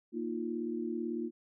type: chord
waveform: sine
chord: Bb suspended fourth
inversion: none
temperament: equal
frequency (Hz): 233.1 / 311.1 / 349.2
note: Bb3 / Eb4 / F4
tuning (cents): 0 / 0 / 0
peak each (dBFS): -37 / -39 / -37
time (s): 0.12-1.31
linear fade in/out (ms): 50
effects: none